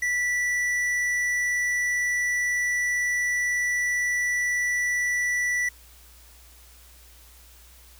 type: tone with tanh clipping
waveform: sine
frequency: 1963 Hz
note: B6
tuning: 11 cents flat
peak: -24 dBFS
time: 0.02-5.69 s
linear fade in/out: 5 ms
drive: 10 dB
effects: added 60 Hz sine -51 dBFS peak until 7.99 s + white hiss -53 dBFS RMS until 7.99 s